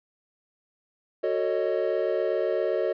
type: chord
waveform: triangle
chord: D# half-diminished seventh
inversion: first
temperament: equal with one note detuned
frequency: 370 / 447.2 / 554.4 / 622.3 Hz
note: F#4 / A4 / C#5 / D#5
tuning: 0 / +28 / 0 / 0 cents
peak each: -27 dBFS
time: 1.23-2.93 s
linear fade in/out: 10 ms
effects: resampled to 11025 Hz